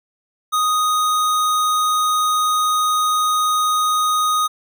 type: tone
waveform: square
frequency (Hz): 1244.5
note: D#6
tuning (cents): 0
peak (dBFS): -16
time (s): 0.52-4.48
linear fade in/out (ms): 20
effects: none